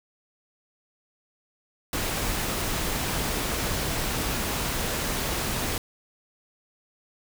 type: noise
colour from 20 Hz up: pink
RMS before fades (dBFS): -28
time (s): 1.93-5.78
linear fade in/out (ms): 2
effects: none